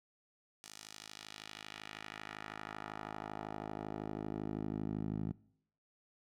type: tone with band-pass filter sweep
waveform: 10% pulse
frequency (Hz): 52.7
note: G#1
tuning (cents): +26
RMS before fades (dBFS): -43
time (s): 0.64-5.32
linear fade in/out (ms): 0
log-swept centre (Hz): 6800 to 180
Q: 1.1
effects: noise-tail reverb RT60 0.7 s tail -22 dB re dry